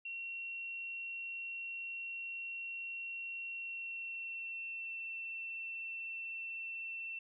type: tone with pitch glide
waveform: sine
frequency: 2731 to 2692 Hz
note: F7 to E7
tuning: -39 to +36 cents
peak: -40 dBFS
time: 0.05-7.19 s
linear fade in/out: 5 ms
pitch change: -25 cents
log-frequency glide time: 3.5-4.97 s
effects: none